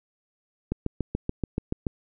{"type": "click train", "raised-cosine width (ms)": 3, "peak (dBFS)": -13, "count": 9, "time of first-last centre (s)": [0.72, 1.868], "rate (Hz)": 6.97, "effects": []}